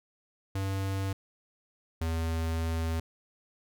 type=tone pair in turn; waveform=square; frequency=97 / 81.72 Hz; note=G2 / E2; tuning=-18 / -14 cents; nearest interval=minor third; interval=296 cents; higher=first; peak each=-30 / -29 dBFS; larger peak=second; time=0.55-1.13 / 2.01-3 s; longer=second; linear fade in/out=5 ms; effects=none